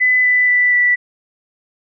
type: tone with pitch steps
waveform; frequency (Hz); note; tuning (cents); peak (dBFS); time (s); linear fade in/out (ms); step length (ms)
sine; 2006 / 1992.1 / 1978.4 / 1964.7; B6 / B6 / B6 / B6; +26 / +14 / +3 / -10; -10; 0-0.96; 20; 240
effects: none